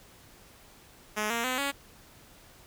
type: tone with pitch steps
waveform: 5% pulse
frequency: 212.3 / 232.9 / 255.4 / 280.1 Hz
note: G#3 / A#3 / C4 / C#4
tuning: +38 / -1 / -42 / +18 cents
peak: -17 dBFS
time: 1.16-1.72 s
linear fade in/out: 20 ms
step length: 140 ms
effects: pink hiss -55 dBFS RMS until 2.66 s